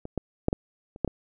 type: clicks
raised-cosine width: 2 ms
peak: -23 / -14 / -8 / -11 / -29 / -10 / -17 dBFS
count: 7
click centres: 0.054 / 0.177 / 0.484 / 0.529 / 0.961 / 1.047 / 1.077 s
effects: none